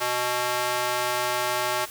square tone with high-pass filter, 123.47 Hz, B2, in tune, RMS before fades -26 dBFS, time 0-1.86 s, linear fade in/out 20 ms, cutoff 750 Hz, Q 1.1, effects white hiss -41 dBFS RMS until 1.9 s

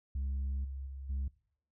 sine tone with level steps, 67.6 Hz, C#2, 43 cents flat, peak -30 / -38 / -41 / -30 dBFS, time 0.15-1.28 s, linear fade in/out 5 ms, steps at 0.64 / 0.86 / 1.09 s, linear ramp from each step 10 ms, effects noise-tail reverb RT60 0.6 s tail -22 dB re dry + tanh soft clip ceiling -31 dBFS

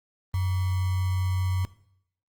sine tone with sample-and-hold, 92.5 Hz, F#2, in tune, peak -23 dBFS, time 0.34-1.65 s, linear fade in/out 0 ms, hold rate 1050 Hz, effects noise-tail reverb RT60 0.7 s tail -18 dB re dry + Opus 24 kbps

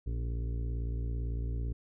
harmonic tone with a mistuned harmonic, 57.9 Hz, A#1, 11 cents flat, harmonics 1 / 2 / 3 / 4 / 5 / 6 / 7 / 8, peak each -32 / -38 / -52 / -53 / -49 / -58 / -52 / -57 dBFS, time 0.06-1.73 s, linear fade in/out 10 ms, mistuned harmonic 5, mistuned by -23 cents, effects none

